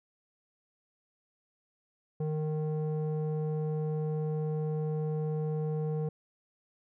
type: tone with low-pass filter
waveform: square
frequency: 154.1 Hz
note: D#3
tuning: 16 cents flat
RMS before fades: -32 dBFS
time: 2.2-6.09 s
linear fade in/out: 5 ms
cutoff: 530 Hz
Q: 1.7
effects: none